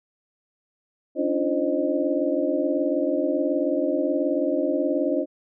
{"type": "tone cluster", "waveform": "sine", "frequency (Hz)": [279.8, 298.4, 345.2, 528, 615], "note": ["C#4", "D4", "F4", "C5", "D#5"], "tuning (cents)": [16, 28, -20, 16, -20], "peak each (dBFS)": -27, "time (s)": [1.15, 5.26], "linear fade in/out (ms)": 50, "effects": []}